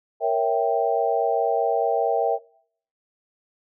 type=chord; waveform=sine; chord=A# diminished seventh; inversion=none; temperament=equal; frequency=466.2 / 554.4 / 659.3 / 784 Hz; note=A#4 / C#5 / E5 / G5; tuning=0 / 0 / 0 / 0 cents; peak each=-24 / -27 / -23 / -24 dBFS; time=0.2-2.39 s; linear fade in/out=50 ms; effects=noise-tail reverb RT60 0.6 s tail -22 dB re dry